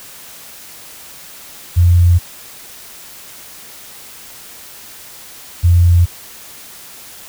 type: tone pair in turn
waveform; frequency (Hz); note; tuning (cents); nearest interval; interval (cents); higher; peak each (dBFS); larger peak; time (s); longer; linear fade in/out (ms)
sine; 87.31 / 86.87; F2 / F2; 0 / -9; unison; 9; first; -6; neither; 1.76-2.19 / 5.63-6.06; neither; 20
effects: white hiss -36 dBFS RMS until 7.28 s